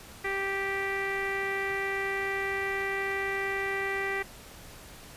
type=tone with low-pass filter; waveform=sawtooth; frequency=391.4 Hz; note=G4; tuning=3 cents flat; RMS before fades=-31 dBFS; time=0.24-4.23 s; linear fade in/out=10 ms; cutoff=2100 Hz; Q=9.7; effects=pink hiss -48 dBFS RMS until 5.16 s + resampled to 32000 Hz